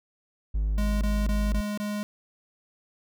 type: tone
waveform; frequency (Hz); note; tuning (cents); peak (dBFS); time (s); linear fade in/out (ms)
triangle; 51.91; G#1; 0; -21; 0.54-1.61; 10
type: tone bursts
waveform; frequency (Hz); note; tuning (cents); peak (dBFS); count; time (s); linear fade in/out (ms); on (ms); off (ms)
square; 207.7; G#3; 0; -29; 5; 0.78-2.03; 0; 230; 25
effects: none